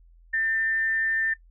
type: tone with amplitude modulation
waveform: sine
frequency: 1797 Hz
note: A6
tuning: 36 cents sharp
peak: -21 dBFS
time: 0.33-1.34 s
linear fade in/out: 10 ms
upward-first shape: sine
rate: 219 Hz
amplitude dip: 35%
effects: noise-tail reverb RT60 0.1 s tail -19 dB re dry + added 42 Hz sine -51 dBFS peak until 1.5 s